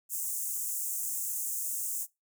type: high-pass noise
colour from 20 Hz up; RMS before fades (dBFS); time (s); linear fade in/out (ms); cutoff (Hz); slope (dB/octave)
pink; -34; 0.09-2.07; 50; 6800; 48
effects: noise-tail reverb RT60 0.2 s tail -21 dB re dry